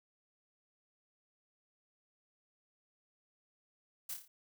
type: noise with echo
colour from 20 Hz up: blue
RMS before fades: -41 dBFS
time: 4.09-4.14 s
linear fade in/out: 5 ms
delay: 28 ms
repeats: 5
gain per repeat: -5 dB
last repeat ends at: 4.28 s
effects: none